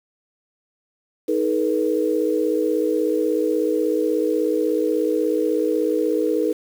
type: tone cluster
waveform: sine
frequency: 314.7 / 427.6 / 484 Hz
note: D#4 / A4 / B4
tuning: +20 / -49 / -35 cents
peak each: -22 dBFS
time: 1.28-6.53 s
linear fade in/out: 10 ms
effects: 7-bit